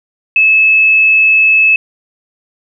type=tone; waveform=sine; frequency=2600 Hz; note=E7; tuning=24 cents flat; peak=-5 dBFS; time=0.36-1.76 s; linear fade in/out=2 ms; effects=none